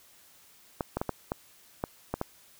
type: clicks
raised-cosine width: 1 ms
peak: -15 dBFS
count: 8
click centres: 0.808 / 0.97 / 1.015 / 1.093 / 1.319 / 1.839 / 2.14 / 2.214 s
effects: white hiss -58 dBFS RMS until 2.59 s